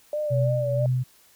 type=tone with vibrato; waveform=sine; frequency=587.3 Hz; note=D5; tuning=in tune; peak=-24 dBFS; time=0.13-0.86 s; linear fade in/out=2 ms; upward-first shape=sine; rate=3 Hz; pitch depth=54 cents each way
type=tone with tremolo; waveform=sine; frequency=126.8 Hz; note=B2; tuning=46 cents sharp; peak=-19 dBFS; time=0.3-1.04 s; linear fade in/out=20 ms; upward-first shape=triangle; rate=2.1 Hz; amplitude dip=65%
effects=white hiss -57 dBFS RMS until 1.35 s